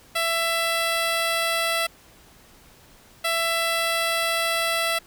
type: tone pair in turn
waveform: 10% pulse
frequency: 666 / 666 Hz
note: E5 / E5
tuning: +18 / +18 cents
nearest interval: unison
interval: 0 cents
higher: neither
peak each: -13 dBFS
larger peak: neither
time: 0.15-1.87 / 3.24-4.99 s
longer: second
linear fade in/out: 10 ms
effects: pink hiss -52 dBFS RMS until 5.06 s